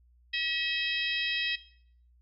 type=harmonic tone with a mistuned harmonic; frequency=642 Hz; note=E5; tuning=46 cents flat; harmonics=3 / 4 / 5 / 6 / 7 / 8; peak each=-34 / -34 / -34 / -36 / -44 / -41 dBFS; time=0.33-1.56 s; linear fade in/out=10 ms; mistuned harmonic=7; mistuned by=+54 cents; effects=noise-tail reverb RT60 0.6 s tail -17 dB re dry + added 60 Hz sine -59 dBFS peak until 2.21 s